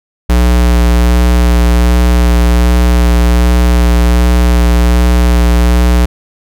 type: tone with vibrato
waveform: square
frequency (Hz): 60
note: B1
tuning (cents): -49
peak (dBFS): -6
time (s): 0.29-6.06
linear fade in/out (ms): 10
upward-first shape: sine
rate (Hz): 1.3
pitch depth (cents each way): 17
effects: none